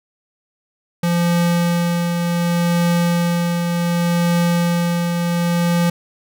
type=tone with tremolo; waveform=square; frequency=172.3 Hz; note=F3; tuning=23 cents flat; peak=-14 dBFS; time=1.03-5.9 s; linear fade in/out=5 ms; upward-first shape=triangle; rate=0.67 Hz; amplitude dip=40%; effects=none